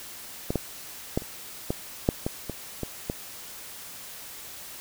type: clicks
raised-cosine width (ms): 2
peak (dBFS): -13 / -11 / -10 / -27 / -12 / -6 / -13 / -18 / -16 / -14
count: 10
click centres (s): 0.505 / 0.557 / 1.175 / 1.221 / 1.705 / 2.089 / 2.265 / 2.497 / 2.833 / 3.099
effects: white hiss -42 dBFS RMS until 4.8 s